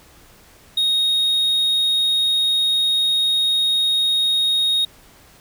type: tone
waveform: triangle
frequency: 3736 Hz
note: A#7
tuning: 3 cents sharp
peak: -14 dBFS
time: 0.77-4.85 s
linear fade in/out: 5 ms
effects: pink hiss -49 dBFS RMS until 5.4 s